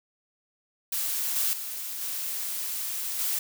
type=noise with level steps; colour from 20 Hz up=blue; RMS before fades=-29 / -26 / -35 / -32 / -28 dBFS; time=0.92-3.39 s; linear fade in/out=5 ms; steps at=1.36 / 1.53 / 2.01 / 3.19 s; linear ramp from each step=2 ms; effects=none